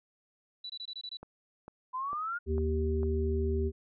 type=tone bursts; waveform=sine; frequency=3951 Hz; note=B7; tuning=in tune; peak=-38 dBFS; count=7; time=0.64-1.171 s; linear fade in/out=5 ms; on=57 ms; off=22 ms
type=click train; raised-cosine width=1 ms; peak=-31 dBFS; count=5; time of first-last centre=1.23-3.032 s; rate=2.22 Hz
type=exponential sweep; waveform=sine; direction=up; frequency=1000 to 1447 Hz; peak=-32 dBFS; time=1.93-2.39 s; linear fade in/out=20 ms
type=harmonic tone; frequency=77.78 Hz; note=D#2; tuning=in tune; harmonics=1 / 3 / 5; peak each=-29 / -37 / -32 dBFS; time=2.46-3.72 s; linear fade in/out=50 ms
effects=none